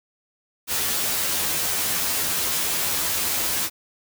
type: noise with comb filter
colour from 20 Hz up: white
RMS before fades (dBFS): -24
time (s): 0.67-3.7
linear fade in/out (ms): 50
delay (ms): 12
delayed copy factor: +0.9
effects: none